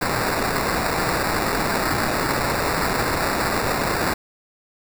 white noise with sample-and-hold, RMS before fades -22 dBFS, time 0.01-4.14 s, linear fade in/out 10 ms, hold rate 3150 Hz, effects none

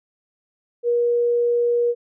sine tone, 477.4 Hz, A#4, 41 cents sharp, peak -16 dBFS, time 0.83-1.95 s, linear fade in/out 50 ms, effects none

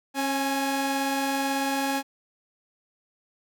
sawtooth tone pair together, 271.6 / 833 Hz, C#4 / G#5, -35 / +5 cents, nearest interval octave + perfect fifth, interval 1940 cents, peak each -23 / -24 dBFS, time 0.14-2.03 s, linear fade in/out 50 ms, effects none

